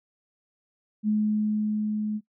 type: tone with level ramp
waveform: sine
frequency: 212.6 Hz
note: G#3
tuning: 41 cents sharp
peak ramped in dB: -20 to -26 dBFS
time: 1.03-2.21 s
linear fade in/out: 50 ms
effects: noise-tail reverb RT60 0.1 s tail -20 dB re dry